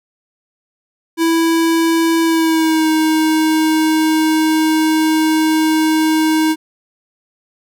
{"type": "tone with pitch glide", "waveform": "square", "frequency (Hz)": [329.6, 314.9], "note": ["E4", "D#4"], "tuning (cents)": [0, 21], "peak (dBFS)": -12, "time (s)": [1.17, 6.56], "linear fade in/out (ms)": 50, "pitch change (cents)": -79, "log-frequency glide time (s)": [2.23, 2.89], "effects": []}